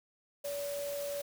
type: tone in noise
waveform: sine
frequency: 571 Hz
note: D5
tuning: 49 cents flat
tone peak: -35 dBFS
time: 0.44-1.22 s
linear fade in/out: 10 ms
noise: white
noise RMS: -45 dBFS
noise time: 0.44-1.22 s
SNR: +7 dB
effects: none